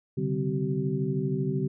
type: tone cluster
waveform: sine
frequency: 133.2 / 146.1 / 192.1 / 257.8 / 382.1 Hz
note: C3 / D3 / G3 / C4 / G4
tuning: +31 / -9 / -35 / -26 / -44 cents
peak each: -33 / -29 / -32 / -34 / -32 dBFS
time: 0.17-1.68 s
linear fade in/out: 10 ms
effects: none